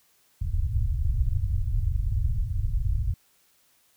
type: low-pass noise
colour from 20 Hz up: pink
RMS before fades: -25 dBFS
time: 0.41-3.14 s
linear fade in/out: 5 ms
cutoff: 120 Hz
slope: 48 dB/octave
effects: white hiss -64 dBFS RMS until 3.96 s